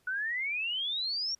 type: exponential sweep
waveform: sine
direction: up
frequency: 1463 to 5670 Hz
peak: -30 dBFS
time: 0.07-1.35 s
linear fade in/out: 5 ms
effects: pink hiss -70 dBFS RMS until 1.39 s + resampled to 32000 Hz